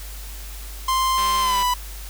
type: tone with pitch glide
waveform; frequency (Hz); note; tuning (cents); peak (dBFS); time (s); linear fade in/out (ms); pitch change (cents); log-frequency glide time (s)
45% pulse; 1046.5 to 990.6; C6 to B5; 0 to +5; -18; 0.88-1.74; 5; -95; 1.4-1.57
type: click train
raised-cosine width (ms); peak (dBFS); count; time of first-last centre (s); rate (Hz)
0.2; -16; 88; 1.18-1.626; 195
effects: added 50 Hz sine -33 dBFS peak until 2.09 s + white hiss -40 dBFS RMS until 2.09 s